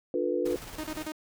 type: chord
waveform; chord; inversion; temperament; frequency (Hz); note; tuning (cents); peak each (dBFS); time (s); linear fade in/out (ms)
sine; B half-diminished seventh; first; just; 296.3 / 355.6 / 444.5 / 493.9; D4 / F4 / A4 / B4; +15 / +31 / +18 / 0; -33 / -30 / -33 / -30; 0.14-0.56; 2
type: noise with tremolo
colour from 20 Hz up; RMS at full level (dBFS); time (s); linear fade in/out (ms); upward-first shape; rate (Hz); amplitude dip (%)
pink; -42; 0.45-1.08; 10; square; 18; 35
type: tone bursts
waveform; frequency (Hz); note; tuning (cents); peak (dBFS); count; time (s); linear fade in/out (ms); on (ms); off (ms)
sawtooth; 310; D#4; -6; -29; 4; 0.78-1.121; 5; 59; 35
effects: none